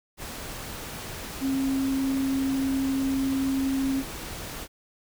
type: tone in noise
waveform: sine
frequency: 268.8 Hz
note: C4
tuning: 47 cents sharp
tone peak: -23 dBFS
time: 1.4-4.04 s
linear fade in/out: 50 ms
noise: pink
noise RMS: -37 dBFS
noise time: 0.17-4.68 s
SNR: +11 dB
effects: none